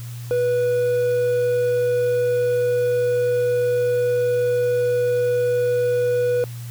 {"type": "tone", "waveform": "triangle", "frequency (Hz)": 489.9, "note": "B4", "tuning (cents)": -14, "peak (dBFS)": -15, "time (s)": [0.31, 6.44], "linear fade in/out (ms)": 0, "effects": ["added 119 Hz sine -30 dBFS peak until 6.7 s", "white hiss -44 dBFS RMS until 6.7 s"]}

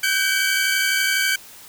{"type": "tone cluster", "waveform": "sawtooth", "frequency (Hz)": [1513, 1585, 2282], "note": ["F#6", "G6", "C#7"], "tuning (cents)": [38, 19, 50], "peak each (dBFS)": -19, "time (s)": [0.03, 1.36], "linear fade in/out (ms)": 5, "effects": ["white hiss -43 dBFS RMS until 1.68 s"]}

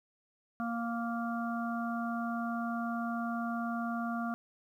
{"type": "harmonic tone", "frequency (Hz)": 233.1, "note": "A#3", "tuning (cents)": 0, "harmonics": [1, 3, 5, 6], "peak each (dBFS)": [-34, -39, -41, -42], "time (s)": [0.6, 4.34], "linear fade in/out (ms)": 0, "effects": ["11-bit"]}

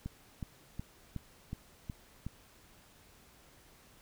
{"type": "click train", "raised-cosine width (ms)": 5, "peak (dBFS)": -26, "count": 7, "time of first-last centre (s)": [0.06, 2.266], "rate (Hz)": 2.72, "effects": ["pink hiss -61 dBFS RMS until 4.01 s"]}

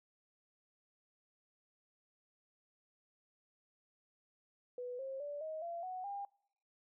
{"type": "tone with pitch steps", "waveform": "sine", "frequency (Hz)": [493.9, 535.5, 580.6, 629.5, 682.5, 740, 802.3], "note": ["B4", "C5", "D5", "D#5", "F5", "F#5", "G5"], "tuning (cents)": [0, 40, -20, 20, -40, 0, 40], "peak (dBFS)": -40, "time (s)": [4.78, 6.25], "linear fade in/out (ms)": 2, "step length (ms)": 210, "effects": ["noise-tail reverb RT60 0.7 s tail -24 dB re dry"]}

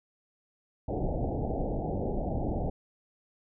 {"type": "low-pass noise", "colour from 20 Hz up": "pink", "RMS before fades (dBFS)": -31, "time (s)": [0.88, 2.7], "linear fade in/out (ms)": 5, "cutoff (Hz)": 820, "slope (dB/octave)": 96, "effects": []}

